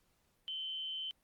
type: tone with amplitude modulation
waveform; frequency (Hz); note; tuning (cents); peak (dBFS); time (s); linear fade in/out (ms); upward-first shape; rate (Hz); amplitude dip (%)
sine; 3069; G7; -37; -36; 0.48-1.11; 0; sine; 219; 40
effects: pink hiss -75 dBFS RMS until 1.23 s + Opus 48 kbps